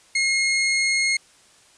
sawtooth tone, 2152 Hz, C7, 48 cents sharp, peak -15 dBFS, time 0.15-1.17 s, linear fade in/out 5 ms, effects white hiss -54 dBFS RMS until 1.77 s + resampled to 22050 Hz

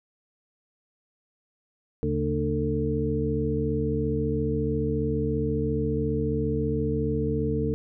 harmonic tone with a mistuned harmonic, 74.6 Hz, D2, 28 cents sharp, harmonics 1 / 2 / 3 / 4 / 6, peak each -31 / -29 / -31 / -31 / -28 dBFS, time 2.03-7.74 s, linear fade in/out 0 ms, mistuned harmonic 2, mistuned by -100 cents, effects none

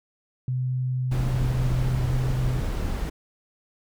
sine tone with vibrato, 127.2 Hz, C3, 48 cents flat, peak -23 dBFS, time 0.48-2.6 s, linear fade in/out 2 ms, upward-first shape sine, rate 0.71 Hz, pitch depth 8 cents each way
brown noise, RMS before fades -27 dBFS, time 1.11-3.1 s, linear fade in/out 10 ms
effects none

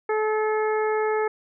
harmonic tone, 431.4 Hz, A4, 34 cents flat, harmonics 1 / 2 / 3 / 4 / 5, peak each -22 / -28 / -32 / -34 / -36 dBFS, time 0.09-1.28 s, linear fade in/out 5 ms, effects none

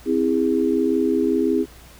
sine chord, C augmented, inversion none, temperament just, 261.6 / 327 / 408.8 Hz, C4 / E4 / G#4, 0 / -14 / -27 cents, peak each -21 dBFS, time 0.05-1.66 s, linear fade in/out 50 ms, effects added 60 Hz sine -47 dBFS peak until 1.99 s + pink hiss -47 dBFS RMS until 1.99 s

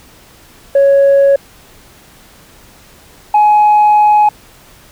sine tone pair in turn, 555 / 840.9 Hz, C#5 / G#5, +2 / +21 cents, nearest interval perfect fifth, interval 719 cents, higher second, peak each -3 dBFS, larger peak neither, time 0.75-1.36 / 3.34-4.29 s, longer second, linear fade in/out 5 ms, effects tanh soft clip ceiling -3 dBFS + pink hiss -42 dBFS RMS until 4.91 s

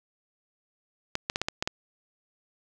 clicks, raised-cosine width 0.2 ms, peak -10 dBFS, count 7, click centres 1.154 / 1.299 / 1.359 / 1.416 / 1.485 / 1.625 / 1.675 s, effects none

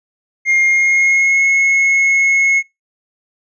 triangle tone with pitch glide, 2126 to 2177 Hz, C7 to C#7, +27 to -32 cents, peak -8 dBFS, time 0.45-2.63 s, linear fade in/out 50 ms, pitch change +41 cents, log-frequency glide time 0.65-1.44 s, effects noise-tail reverb RT60 0.2 s tail -23 dB re dry + resampled to 22050 Hz

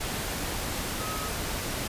sine tone in noise, 1270 Hz, D#6, 35 cents sharp, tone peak -36 dBFS, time 0.99-1.29 s, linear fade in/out 10 ms, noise pink, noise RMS -32 dBFS, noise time 0-1.88 s, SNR -7 dB, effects resampled to 32000 Hz

